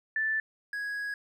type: tone pair in turn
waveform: sine / triangle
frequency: 1760 / 1661.2 Hz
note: A6 / G#6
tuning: 0 / 0 cents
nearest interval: minor second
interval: 100 cents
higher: first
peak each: -26 / -30 dBFS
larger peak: first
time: 0.16-0.4 / 0.73-1.14 s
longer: second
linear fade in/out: 2 ms
effects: none